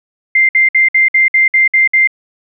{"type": "tone bursts", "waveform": "sine", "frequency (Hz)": 2093, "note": "C7", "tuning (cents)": 0, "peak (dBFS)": -6, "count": 9, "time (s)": [0.35, 2.074], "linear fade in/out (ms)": 5, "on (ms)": 140, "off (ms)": 58, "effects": []}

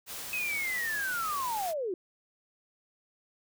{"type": "noise", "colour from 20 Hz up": "white", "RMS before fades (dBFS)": -40, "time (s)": [0.06, 1.74], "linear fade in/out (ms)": 50}
{"type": "linear sweep", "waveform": "sine", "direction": "down", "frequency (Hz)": [2566, 341.7], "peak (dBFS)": -30, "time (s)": [0.33, 1.94], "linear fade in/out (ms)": 2}
{"effects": []}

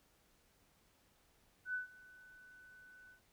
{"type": "tone with ADSR envelope", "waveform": "sine", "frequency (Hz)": 1497, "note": "F#6", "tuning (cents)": 20, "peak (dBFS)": -35, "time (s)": [1.65, 3.21], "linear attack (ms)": 89, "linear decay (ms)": 130, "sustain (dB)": -22, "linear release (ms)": 110, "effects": ["pink hiss -72 dBFS RMS until 3.32 s"]}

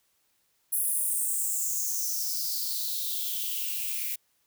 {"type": "noise with high-pass filter sweep", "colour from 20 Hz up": "violet", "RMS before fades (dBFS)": -30, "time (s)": [0.72, 4.16], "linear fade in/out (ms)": 10, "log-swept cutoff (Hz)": [11000, 2200], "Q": 5.9, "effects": ["white hiss -71 dBFS RMS until 4.46 s"]}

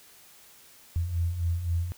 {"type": "beating tone pair", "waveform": "sine", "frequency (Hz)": [82.41, 86.21], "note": ["E2", "F2"], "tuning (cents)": [0, -22], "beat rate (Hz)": 3.8, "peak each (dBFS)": [-33, -26], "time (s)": [0.96, 1.92], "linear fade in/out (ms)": 0, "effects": ["white hiss -54 dBFS RMS until 1.97 s"]}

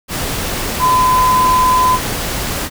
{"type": "tone in noise", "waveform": "sine", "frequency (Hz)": 1014, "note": "B5", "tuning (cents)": 45, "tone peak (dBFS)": -9, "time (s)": [0.79, 1.99], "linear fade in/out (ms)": 50, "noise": "pink", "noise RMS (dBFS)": -20, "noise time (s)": [0.08, 2.7], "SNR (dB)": 8, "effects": []}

